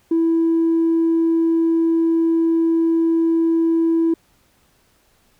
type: tone with tanh clipping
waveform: triangle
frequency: 329.6 Hz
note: E4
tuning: in tune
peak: -14 dBFS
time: 0.11-4.14 s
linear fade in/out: 5 ms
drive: 5 dB
effects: pink hiss -59 dBFS RMS until 5.39 s